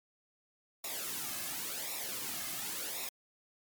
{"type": "noise with flanger", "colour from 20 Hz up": "white", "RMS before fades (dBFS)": -39, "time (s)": [0.84, 3.09], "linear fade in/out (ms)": 2, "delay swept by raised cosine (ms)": [0.64, 2.14], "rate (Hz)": 0.92, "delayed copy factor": -0.7, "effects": ["MP3 96 kbps"]}